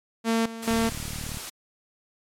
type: tone with tremolo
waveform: sawtooth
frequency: 227.2 Hz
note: A#3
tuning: 44 cents flat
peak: -17 dBFS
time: 0.24-0.92 s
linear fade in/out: 50 ms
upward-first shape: square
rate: 2.3 Hz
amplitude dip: 80%
type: noise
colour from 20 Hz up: white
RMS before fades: -35 dBFS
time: 0.62-1.5 s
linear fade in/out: 10 ms
type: click train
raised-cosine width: 5 ms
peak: -24 dBFS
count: 26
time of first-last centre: 0.71-1.371 s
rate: 37.8 Hz
effects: low-pass 11000 Hz 12 dB/octave + MP3 96 kbps